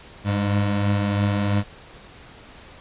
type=beating tone pair; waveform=25% pulse; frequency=101.2 / 104.2 Hz; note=G#2 / G#2; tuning=-44 / +6 cents; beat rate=3 Hz; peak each=-16 / -25 dBFS; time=0.24-1.64 s; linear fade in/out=50 ms; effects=pink hiss -45 dBFS RMS until 2.8 s + resampled to 8000 Hz